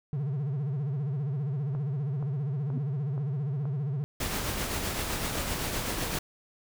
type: tone with vibrato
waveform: triangle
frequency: 140.1 Hz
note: C#3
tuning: 19 cents sharp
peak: -26 dBFS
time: 0.13-4.04 s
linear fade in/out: 0 ms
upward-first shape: sine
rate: 15 Hz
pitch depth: 170 cents each way
type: click train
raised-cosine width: 1 ms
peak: -29 dBFS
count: 5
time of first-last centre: 1.75-3.655 s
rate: 2.1 Hz
type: tone with exponential growth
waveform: sine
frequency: 247.8 Hz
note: B3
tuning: 6 cents sharp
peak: -29 dBFS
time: 2.66-2.78 s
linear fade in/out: 2 ms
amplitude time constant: 26 ms
type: noise with tremolo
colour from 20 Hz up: pink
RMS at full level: -30 dBFS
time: 4.2-6.19 s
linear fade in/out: 5 ms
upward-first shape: triangle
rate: 7.8 Hz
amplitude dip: 40%
effects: none